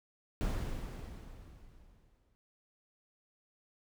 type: noise with exponential decay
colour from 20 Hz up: brown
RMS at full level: -31 dBFS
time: 0.41-2.35 s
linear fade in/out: 0 ms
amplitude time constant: 420 ms
effects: none